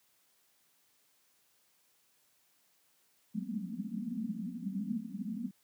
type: band-pass noise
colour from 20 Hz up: white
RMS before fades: -38 dBFS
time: 3.34-5.51 s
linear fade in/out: 10 ms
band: 180 to 250 Hz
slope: 96 dB/octave
effects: white hiss -71 dBFS RMS until 5.63 s + high-pass 100 Hz 12 dB/octave